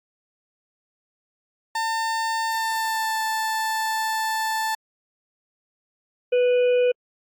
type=tone with pitch glide; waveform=30% pulse; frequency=900 to 881.5 Hz; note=A5 to A5; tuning=+39 to +3 cents; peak=-20 dBFS; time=1.75-4.75 s; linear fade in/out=5 ms; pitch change=-36 cents; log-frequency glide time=2.49-3.21 s
type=harmonic tone; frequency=493.9 Hz; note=B4; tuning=in tune; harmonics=1 / 3 / 5 / 6; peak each=-16 / -38 / -33 / -39 dBFS; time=6.32-6.92 s; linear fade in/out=10 ms
effects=AAC 64 kbps